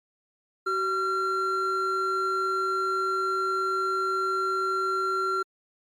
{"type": "tone pair together", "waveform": "triangle", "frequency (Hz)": [379.4, 1370.9], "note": ["F#4", "F6"], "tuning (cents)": [43, -33], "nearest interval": "octave + minor seventh", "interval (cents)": 2224, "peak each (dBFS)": [-28, -23], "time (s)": [0.66, 5.43], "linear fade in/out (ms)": 10, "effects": ["MP3 64 kbps"]}